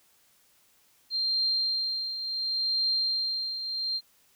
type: tone with tremolo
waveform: sine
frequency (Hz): 4178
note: C8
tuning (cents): -3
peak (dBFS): -23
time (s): 1.1-4.01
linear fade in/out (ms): 50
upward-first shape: triangle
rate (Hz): 0.7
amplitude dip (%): 65
effects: white hiss -64 dBFS RMS until 4.35 s